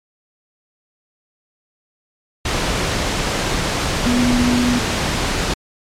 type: tone in noise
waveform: sine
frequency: 244.8 Hz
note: B3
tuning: 15 cents flat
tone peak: -14 dBFS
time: 4.06-4.79 s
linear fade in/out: 5 ms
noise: pink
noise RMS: -19 dBFS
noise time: 2.45-5.54 s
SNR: +2 dB
effects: low-pass 7000 Hz 12 dB/octave + MP3 96 kbps